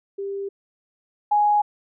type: tone pair in turn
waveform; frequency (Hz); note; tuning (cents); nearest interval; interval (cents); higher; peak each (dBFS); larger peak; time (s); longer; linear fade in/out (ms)
sine; 396 / 832.1; G4 / G#5; +18 / +3; octave + minor second; 1285; second; -26 / -15; second; 0.18-0.49 / 1.31-1.62; neither; 10
effects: none

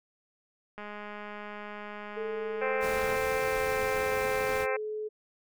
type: click train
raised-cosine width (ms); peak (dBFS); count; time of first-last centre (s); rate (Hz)
0.5; -27; 496; 0.78-3.16; 208
type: tone with pitch glide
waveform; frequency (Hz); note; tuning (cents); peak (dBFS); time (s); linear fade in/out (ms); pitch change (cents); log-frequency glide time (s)
sine; 440 to 428.2; A4 to A4; 0 to -47; -32; 2.16-5.09; 20; -47; 3.38-4.03
type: harmonic tone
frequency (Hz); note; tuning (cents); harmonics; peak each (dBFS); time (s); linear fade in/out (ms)
261.6; C4; 0; 2 / 3 / 4 / 5 / 6 / 7 / 8 / 9 / 10; -31 / -37 / -38 / -41 / -38 / -41 / -39 / -40 / -45; 2.61-4.77; 10
type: noise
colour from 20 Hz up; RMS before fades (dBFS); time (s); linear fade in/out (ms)
pink; -40; 2.8-4.67; 50
effects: none

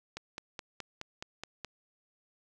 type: click train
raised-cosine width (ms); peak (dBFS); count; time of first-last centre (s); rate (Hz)
0.2; -22; 8; 0.17-1.647; 4.74
effects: none

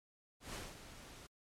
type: noise with ADSR envelope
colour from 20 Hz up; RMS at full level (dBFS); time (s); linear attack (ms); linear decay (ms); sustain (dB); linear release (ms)
pink; -44; 0.4-1.27; 140; 200; -10; 10
effects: low-pass 10000 Hz 12 dB/octave + MP3 96 kbps

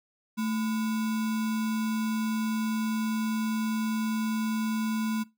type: tone with sample-and-hold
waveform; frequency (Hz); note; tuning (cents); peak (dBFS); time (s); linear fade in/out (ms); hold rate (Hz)
sine; 220; A3; 0; -26; 0.37-5.24; 20; 1225
effects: noise-tail reverb RT60 0.2 s tail -20 dB re dry

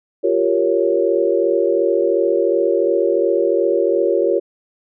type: chord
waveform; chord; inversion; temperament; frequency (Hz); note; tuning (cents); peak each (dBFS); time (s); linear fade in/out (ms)
sine; G half-diminished seventh; third; equal; 349.2 / 392 / 466.2 / 554.4; F4 / G4 / Bb4 / Db5; 0 / 0 / 0 / 0; -19; 0.23-4.4; 20
effects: none

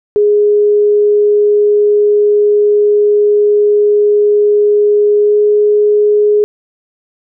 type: tone with pitch glide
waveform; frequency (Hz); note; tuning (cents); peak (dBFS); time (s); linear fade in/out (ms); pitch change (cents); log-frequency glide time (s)
sine; 415.3 to 417.7; G#4 to G#4; 0 to +10; -6; 0.16-6.44; 0; +10; 5.21-5.36
effects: none

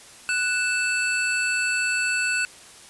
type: tone pair together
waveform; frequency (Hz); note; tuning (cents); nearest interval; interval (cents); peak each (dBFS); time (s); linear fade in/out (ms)
square; 1481.2 / 2637; F#6 / E7; +1 / 0; minor seventh; 999; -25; 0.29-2.45; 0
effects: white hiss -46 dBFS RMS until 2.89 s + resampled to 24000 Hz

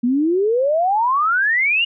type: exponential sweep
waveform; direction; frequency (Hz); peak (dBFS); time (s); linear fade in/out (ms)
sine; up; 233.1 to 2900; -14; 0.03-1.85; 10
effects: none

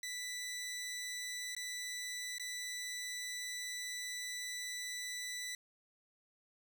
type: tone with dropouts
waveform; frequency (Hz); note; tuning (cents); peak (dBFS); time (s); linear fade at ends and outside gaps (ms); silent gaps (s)
15% pulse; 1979; B6; +3; -34; 0.03-5.55; 2; 1.55-1.565 / 2.383-2.397
effects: none

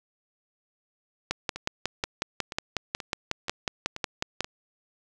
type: two click trains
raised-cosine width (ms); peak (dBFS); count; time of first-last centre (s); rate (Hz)
0.2; -18 / -9; 7 / 18; 1.56-4.445 / 1.31-4.407; 2.08 / 5.49
effects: none

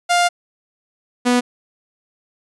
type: tone pair in turn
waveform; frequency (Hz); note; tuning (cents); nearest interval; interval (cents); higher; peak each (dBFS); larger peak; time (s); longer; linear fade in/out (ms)
sawtooth; 702 / 245.8; F5 / B3; +9 / -8; octave + tritone; 1817; first; -9; neither; 0.09-0.29 / 1.25-1.41; first; 20
effects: resampled to 24000 Hz

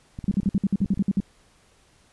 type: clicks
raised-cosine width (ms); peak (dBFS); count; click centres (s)
5; -21; 12; 0.189 / 0.242 / 0.298 / 0.341 / 0.432 / 0.481 / 0.546 / 0.806 / 0.858 / 0.941 / 0.975 / 1.194
type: tone bursts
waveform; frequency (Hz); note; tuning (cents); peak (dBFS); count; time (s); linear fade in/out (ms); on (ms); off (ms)
sine; 196; G3; 0; -17; 11; 0.28-1.203; 2; 33; 56
effects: pink hiss -59 dBFS RMS until 2.12 s + resampled to 24000 Hz

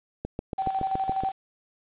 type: click train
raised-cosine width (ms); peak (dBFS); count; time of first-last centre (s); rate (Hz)
2; -17; 8; 0.25-1.236; 7.1
type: tone with tremolo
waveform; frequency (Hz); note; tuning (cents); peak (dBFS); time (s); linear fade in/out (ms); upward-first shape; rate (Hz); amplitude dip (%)
sine; 770; G5; -31; -23; 0.58-1.32; 10; square; 12; 55
effects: resampled to 8000 Hz + 8-bit

